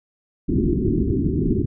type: low-pass noise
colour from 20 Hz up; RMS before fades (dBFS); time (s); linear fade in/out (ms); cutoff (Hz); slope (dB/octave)
white; -20; 0.48-1.66; 10; 390; 96
effects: none

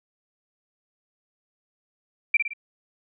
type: tone with echo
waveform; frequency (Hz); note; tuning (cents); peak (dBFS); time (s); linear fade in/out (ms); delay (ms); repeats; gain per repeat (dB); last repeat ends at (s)
sine; 2350; D7; +1; -14; 2.34-2.37; 5; 55; 3; -6; 2.535
effects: none

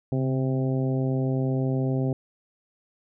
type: harmonic tone with a mistuned harmonic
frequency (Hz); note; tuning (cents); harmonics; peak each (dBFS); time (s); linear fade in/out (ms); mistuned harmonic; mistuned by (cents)
131.1; C3; +4; 1 / 2 / 3 / 4 / 5 / 6; -24 / -28 / -32 / -35 / -38 / -43; 0.12-2.13; 2; 1; +42
effects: none

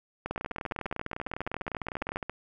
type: two click trains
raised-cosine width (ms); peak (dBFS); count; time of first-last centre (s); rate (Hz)
0.5; -18 / -18; 30 / 39; 0.31-2.296 / 0.26-2.17; 14.6 / 19.9
effects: none

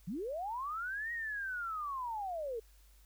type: linear two-way sweep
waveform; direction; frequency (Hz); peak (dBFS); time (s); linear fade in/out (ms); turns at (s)
sine; up then down; 150.6 to 1900 to 431.7; -36; 0.07-2.6; 10; 1.12
effects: added 50 Hz sine -59 dBFS peak until 3.05 s + white hiss -68 dBFS RMS until 3.05 s

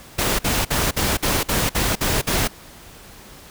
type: noise bursts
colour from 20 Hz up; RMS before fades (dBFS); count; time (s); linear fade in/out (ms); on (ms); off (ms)
pink; -20; 9; 0.18-2.478; 10; 210; 51
effects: pink hiss -43 dBFS RMS until 3.5 s

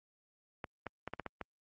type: clicks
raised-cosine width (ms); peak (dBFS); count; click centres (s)
0.5; -24; 7; 0.642 / 0.867 / 1.076 / 1.136 / 1.197 / 1.263 / 1.413
effects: high-pass 60 Hz 12 dB/octave + Opus 48 kbps

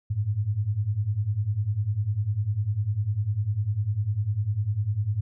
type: beating tone pair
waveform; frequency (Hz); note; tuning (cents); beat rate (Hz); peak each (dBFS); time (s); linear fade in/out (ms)
sine; 98 / 108; G2 / A2; 0 / -32; 10; -28 / -25; 0.1-5.21; 10
effects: none

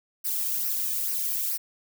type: noise with flanger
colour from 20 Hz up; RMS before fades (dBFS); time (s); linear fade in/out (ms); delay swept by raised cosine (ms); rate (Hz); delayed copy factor
violet; -28; 0.24-1.58; 20; 0.27 to 1.47; 2.3; -0.6
effects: none

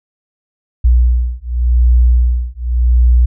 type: beating tone pair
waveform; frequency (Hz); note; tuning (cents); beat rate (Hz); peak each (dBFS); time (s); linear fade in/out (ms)
sine; 60.1 / 60.98; B1 / B1; -46 / -21; 0.88; -11; 0.84-3.26; 10
effects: none

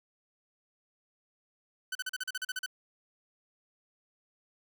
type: tone bursts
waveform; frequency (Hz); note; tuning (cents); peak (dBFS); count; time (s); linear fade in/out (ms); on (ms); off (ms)
sawtooth; 1509; F#6; +34; -29; 11; 1.92-2.662; 5; 32; 39
effects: none

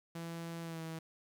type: tone with pitch glide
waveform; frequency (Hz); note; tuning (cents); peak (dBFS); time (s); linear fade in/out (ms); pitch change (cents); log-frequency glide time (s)
sawtooth; 167.1 to 162.16; E3 to E3; +24 to -28; -37; 0.15-0.99; 5; -52; 0.62-0.82
effects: 12-bit

